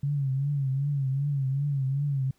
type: tone with vibrato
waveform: sine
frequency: 138.5 Hz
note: C#3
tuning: 1 cent flat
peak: -24 dBFS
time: 0.03-2.31 s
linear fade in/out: 5 ms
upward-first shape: triangle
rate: 2.6 Hz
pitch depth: 100 cents each way
effects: pink hiss -68 dBFS RMS until 2.38 s

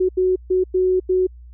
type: tone bursts at uneven times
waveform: sine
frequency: 370 Hz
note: F#4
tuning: in tune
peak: -14 dBFS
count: 5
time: 0-0.09 / 0.17-0.36 / 0.5-0.64 / 0.74-1 / 1.09-1.27 s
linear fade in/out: 10 ms
effects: added 60 Hz sine -38 dBFS peak until 1.53 s

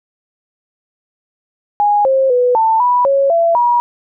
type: tone with pitch steps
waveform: sine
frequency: 826 / 533 / 494.2 / 891 / 982 / 551 / 673 / 961 Hz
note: G#5 / C5 / B4 / A5 / B5 / C#5 / E5 / B5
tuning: -10 / +32 / +1 / +22 / -10 / -11 / +36 / -48 cents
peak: -9 dBFS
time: 1.8-3.8 s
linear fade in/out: 0 ms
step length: 250 ms
effects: none

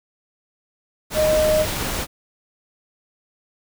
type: tone in noise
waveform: sine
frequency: 618 Hz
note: D#5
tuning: 12 cents flat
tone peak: -15 dBFS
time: 1.14-1.66 s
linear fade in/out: 50 ms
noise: pink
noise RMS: -25 dBFS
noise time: 1.1-2.07 s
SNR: +7 dB
effects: none

